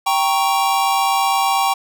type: chord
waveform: square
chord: G diminished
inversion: none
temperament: equal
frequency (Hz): 784 / 932.3 / 1108.7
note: G5 / Bb5 / Db6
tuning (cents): 0 / 0 / 0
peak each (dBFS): -18 / -22 / -21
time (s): 0.06-1.74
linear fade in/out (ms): 10
effects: none